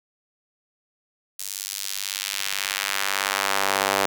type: tone with high-pass filter sweep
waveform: sawtooth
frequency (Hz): 98.2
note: G2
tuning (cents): +4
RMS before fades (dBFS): -26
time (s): 1.39-4.06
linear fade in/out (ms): 5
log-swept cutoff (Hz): 6900 to 600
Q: 0.88
effects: none